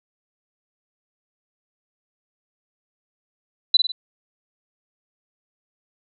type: tone with echo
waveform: sine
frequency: 3988 Hz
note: B7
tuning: 16 cents sharp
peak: -9 dBFS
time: 3.74-3.77 s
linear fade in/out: 5 ms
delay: 50 ms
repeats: 3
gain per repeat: -6 dB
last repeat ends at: 3.92 s
effects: none